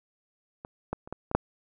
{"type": "clicks", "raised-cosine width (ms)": 1, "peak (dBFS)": [-25, -16, -30, -20, -22, -6], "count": 6, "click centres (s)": [0.649, 0.93, 1.075, 1.126, 1.314, 1.35], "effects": []}